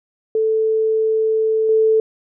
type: tone with level steps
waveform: sine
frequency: 440 Hz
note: A4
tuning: in tune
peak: -14 / -11 dBFS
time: 0.35-2 s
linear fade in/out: 2 ms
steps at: 1.69 s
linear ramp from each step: 2 ms
effects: none